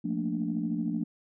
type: chord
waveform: sine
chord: Bb major seventh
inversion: second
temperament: equal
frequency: 174.61 / 220 / 233.1 / 293.7 Hz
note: F3 / A3 / Bb3 / D4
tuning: 0 / 0 / 0 / 0 cents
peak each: -33 dBFS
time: 0.04-1.04 s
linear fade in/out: 10 ms
effects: tanh soft clip ceiling -18 dBFS